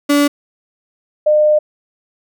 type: tone pair in turn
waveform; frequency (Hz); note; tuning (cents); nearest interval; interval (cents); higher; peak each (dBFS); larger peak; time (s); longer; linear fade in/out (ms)
35% pulse / sine; 288.2 / 605.6; D4 / D#5; -33 / -47; octave + minor second; 1286; second; -8; neither; 0.09-0.28 / 1.26-1.59; second; 10
effects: none